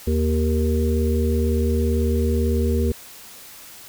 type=harmonic tone; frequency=78 Hz; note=D#2; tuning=5 cents sharp; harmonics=1 / 3 / 5 / 6; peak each=-19 / -24 / -26 / -27 dBFS; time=0.07-2.92 s; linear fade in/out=5 ms; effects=white hiss -42 dBFS RMS until 3.88 s